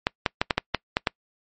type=clicks; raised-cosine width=0.3 ms; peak=-4 dBFS; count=8; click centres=0.069 / 0.262 / 0.415 / 0.508 / 0.58 / 0.747 / 0.969 / 1.072 s; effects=noise-tail reverb RT60 0.1 s tail -26 dB re dry + MP3 32 kbps